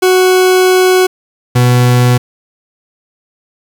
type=tone pair in turn; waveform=40% pulse; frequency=370 / 123.47 Hz; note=F#4 / B2; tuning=0 / 0 cents; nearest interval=octave + perfect fifth; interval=1900 cents; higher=first; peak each=-5 dBFS; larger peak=neither; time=0.02-1.07 / 1.55-2.18 s; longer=first; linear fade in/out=10 ms; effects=7-bit